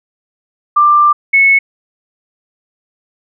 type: tone pair in turn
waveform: sine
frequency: 1185 / 2200 Hz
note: D6 / C#7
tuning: +15 / -14 cents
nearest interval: major seventh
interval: 1071 cents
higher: second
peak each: -5 dBFS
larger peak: neither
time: 0.76-1.13 / 1.33-1.59 s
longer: first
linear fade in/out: 10 ms
effects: none